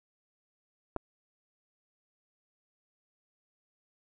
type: clicks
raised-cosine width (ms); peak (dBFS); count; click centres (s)
1; -18 / -25; 2; 0.963 / 0.966
effects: none